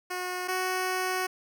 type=tone pair in turn; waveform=10% pulse; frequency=363.3 / 370.5 Hz; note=F#4 / F#4; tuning=-32 / +2 cents; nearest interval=unison; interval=34 cents; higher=second; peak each=-23 / -19 dBFS; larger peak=second; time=0.1-0.48 / 0.48-1.27 s; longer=second; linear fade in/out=10 ms; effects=none